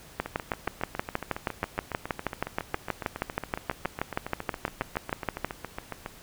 two click trains, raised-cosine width 0.5 ms, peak -11 / -18 dBFS, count 34 / 43, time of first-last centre 0.2-5.446 / 0.26-6.061 s, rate 6.29 / 7.24 Hz, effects pink hiss -50 dBFS RMS until 6.22 s

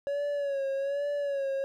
triangle tone with vibrato, 560 Hz, C#5, 18 cents sharp, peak -26 dBFS, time 0.07-1.64 s, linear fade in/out 0 ms, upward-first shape sine, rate 1.2 Hz, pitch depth 56 cents each way, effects none

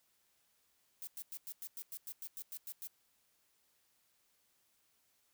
violet noise bursts, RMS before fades -45 dBFS, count 13, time 1.02-2.871 s, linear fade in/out 0 ms, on 51 ms, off 99 ms, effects white hiss -75 dBFS RMS until 5.33 s

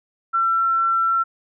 sine tone, 1349 Hz, E6, 40 cents sharp, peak -16 dBFS, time 0.33-1.24 s, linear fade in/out 20 ms, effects none

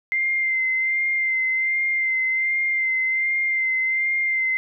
sine tone with vibrato, 2087 Hz, C7, 5 cents flat, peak -19 dBFS, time 0.12-4.57 s, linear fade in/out 0 ms, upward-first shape sine, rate 1.3 Hz, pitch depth 24 cents each way, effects none

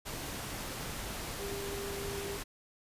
sine tone in noise, 399.4 Hz, G4, 32 cents sharp, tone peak -39 dBFS, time 1.39-2.38 s, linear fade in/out 20 ms, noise pink, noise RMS -40 dBFS, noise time 0.05-2.44 s, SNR -2 dB, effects resampled to 32000 Hz

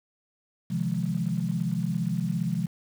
sine chord, F minor seventh, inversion second, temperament just, 130.96 / 157.15 / 174.61 / 209.5 Hz, C3 / Eb3 / F3 / Ab3, +2 / +18 / 0 / +15 cents, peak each -32 / -32 / -28 / -32 dBFS, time 0.7-2.67 s, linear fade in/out 10 ms, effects 8-bit

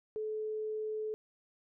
sine tone, 431.7 Hz, A4, 33 cents flat, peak -34 dBFS, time 0.16-1.14 s, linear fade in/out 0 ms, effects none

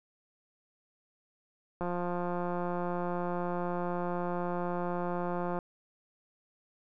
click train, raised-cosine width 1 ms, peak -21 dBFS, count 666, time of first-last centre 1.81-5.588 s, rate 176 Hz, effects none

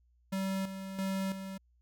square tone with tremolo, 192.3 Hz, G3, 33 cents flat, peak -32 dBFS, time 0.32-1.58 s, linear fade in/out 10 ms, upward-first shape square, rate 1.5 Hz, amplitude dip 60%, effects added 60 Hz sine -65 dBFS peak until 1.81 s

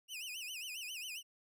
sawtooth tone with vibrato, 2732 Hz, F7, 39 cents flat, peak -39 dBFS, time 0.08-1.23 s, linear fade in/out 50 ms, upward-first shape sine, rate 7.4 Hz, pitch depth 200 cents each way, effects none

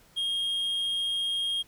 triangle tone, 3243 Hz, G#7, 42 cents flat, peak -25 dBFS, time 0.16-1.63 s, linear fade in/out 20 ms, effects pink hiss -59 dBFS RMS until 1.67 s

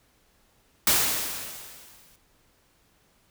white noise with exponential decay, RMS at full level -19 dBFS, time 0.87-2.16 s, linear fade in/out 2 ms, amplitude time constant 280 ms, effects pink hiss -64 dBFS RMS until 3.3 s

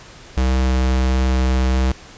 square tone, 64.4 Hz, C2, 27 cents flat, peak -15 dBFS, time 0.37-1.92 s, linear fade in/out 5 ms, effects pink hiss -41 dBFS RMS until 2.17 s + resampled to 16000 Hz

